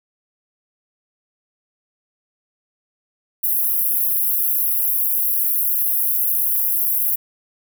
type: high-pass noise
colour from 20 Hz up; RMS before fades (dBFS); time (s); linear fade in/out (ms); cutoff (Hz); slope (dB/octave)
pink; -19; 3.43-7.16; 10; 11000; 96
effects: none